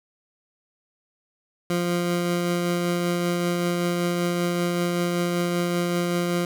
20% pulse tone with tremolo, 174.61 Hz, F3, in tune, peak -16 dBFS, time 1.7-6.45 s, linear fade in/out 2 ms, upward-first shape triangle, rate 5.2 Hz, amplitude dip 25%, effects none

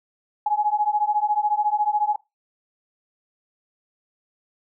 sine beating tone pair, 832 / 846 Hz, G#5 / G#5, +3 / +32 cents, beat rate 14 Hz, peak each -22 dBFS, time 0.46-2.16 s, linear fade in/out 5 ms, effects noise-tail reverb RT60 0.2 s tail -20 dB re dry

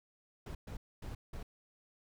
brown noise bursts at uneven times, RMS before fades -43 dBFS, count 4, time 0.46-0.55 / 0.67-0.77 / 1.02-1.15 / 1.33-1.43 s, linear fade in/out 5 ms, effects none

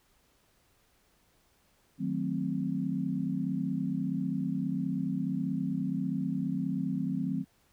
sine chord, D# diminished seventh, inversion none, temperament equal, 155.56 / 185 / 220 / 261.6 Hz, D#3 / F#3 / A3 / C4, 0 / 0 / 0 / 0 cents, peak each -36 / -33 / -37 / -33 dBFS, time 1.98-7.45 s, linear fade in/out 50 ms, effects pink hiss -68 dBFS RMS until 7.72 s

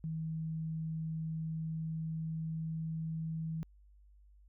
sine tone with pitch glide, 160 to 160.93 Hz, D#3 to E3, +49 to -41 cents, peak -35 dBFS, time 0.04-3.63 s, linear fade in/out 0 ms, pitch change +10 cents, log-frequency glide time 1.27-3.18 s, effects added 50 Hz sine -58 dBFS peak until 4.48 s

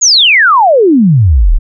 sine exponential sweep, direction down, 7040 to 30.53 Hz, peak -3 dBFS, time 0.01-1.59 s, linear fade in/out 20 ms, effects none

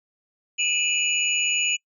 sine tone cluster, 2437 / 2593 / 2913 / 6870 Hz, D#7 / E7 / F#7 / A8, -37 / -29 / -28 / -42 cents, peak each -27 / -27 / -25 / -26 dBFS, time 0.58-1.77 s, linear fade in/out 20 ms, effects noise-tail reverb RT60 0.1 s tail -26 dB re dry

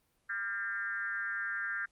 sine tone with frequency modulation, 1601 Hz, G6, 36 cents sharp, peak -33 dBFS, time 0.29-1.86 s, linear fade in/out 10 ms, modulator 204 Hz, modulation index 1.1, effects pink hiss -74 dBFS RMS until 1.91 s + Opus 32 kbps

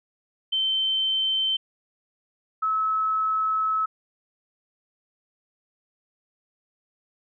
sine tone pair in turn, 3096 / 1295 Hz, G7 / E6, -22 / -31 cents, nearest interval octave + minor third, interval 1509 cents, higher first, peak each -21 dBFS, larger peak neither, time 0.52-1.57 / 2.62-3.86 s, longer second, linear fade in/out 10 ms, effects none

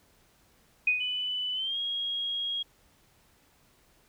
sine tone with exponential decay, 2489 Hz, D#7, in tune, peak -19 dBFS, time 0.87-1.29 s, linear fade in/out 5 ms, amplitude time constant 91 ms
sine tone with pitch glide, 2991 to 3281 Hz, F#7 to G#7, +18 to -22 cents, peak -29 dBFS, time 1-2.63 s, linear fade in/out 10 ms, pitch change +160 cents, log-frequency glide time 1.53-1.78 s
effects pink hiss -64 dBFS RMS until 4.08 s

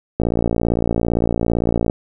click train, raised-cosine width 2 ms, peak -4 dBFS, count 99, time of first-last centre 0.2-1.898 s, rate 57.7 Hz, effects none

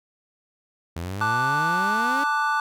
sawtooth exponential sweep, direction up, 81.2 to 288.3 Hz, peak -25 dBFS, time 0.96-2.24 s, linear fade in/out 5 ms
triangle chord, D major, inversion second, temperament equal, 880 / 1174.7 / 1480 Hz, A5 / D6 / F#6, 0 / 0 / 0 cents, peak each -23 dBFS, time 1.21-2.6 s, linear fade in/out 2 ms
effects none

